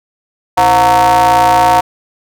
square ring-modulated tone, 99 Hz, G2, 18 cents sharp, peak -4 dBFS, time 0.57-1.81 s, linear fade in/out 10 ms, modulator 821 Hz, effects none

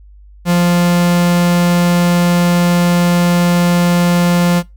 45% pulse tone, 174.61 Hz, F3, in tune, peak -9 dBFS, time 0.45-4.63 s, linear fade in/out 50 ms, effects noise-tail reverb RT60 0.2 s tail -21 dB re dry + added 50 Hz sine -37 dBFS peak until 4.76 s

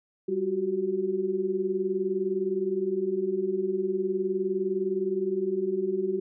sine tone cluster, 195.8 / 361.4 / 381 Hz, G3 / F#4 / G4, -2 / -41 / -49 cents, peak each -34 / -30 / -27 dBFS, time 0.28-6.2 s, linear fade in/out 10 ms, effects none

